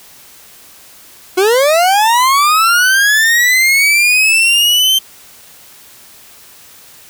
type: linear sweep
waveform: 40% pulse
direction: up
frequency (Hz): 357 to 3136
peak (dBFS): -7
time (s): 1.37-4.99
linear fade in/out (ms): 10
effects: white hiss -40 dBFS RMS until 7.09 s